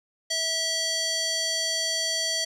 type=tone with band-pass filter; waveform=square; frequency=650 Hz; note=E5; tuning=24 cents flat; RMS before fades=-27 dBFS; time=0.3-2.45 s; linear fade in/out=10 ms; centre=5100 Hz; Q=2.2; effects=none